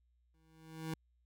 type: tone with exponential growth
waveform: 25% pulse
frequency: 160 Hz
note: D#3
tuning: 49 cents sharp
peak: -32 dBFS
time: 0.34-0.94 s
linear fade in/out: 2 ms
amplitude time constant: 130 ms
effects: added 60 Hz sine -70 dBFS peak until 1.25 s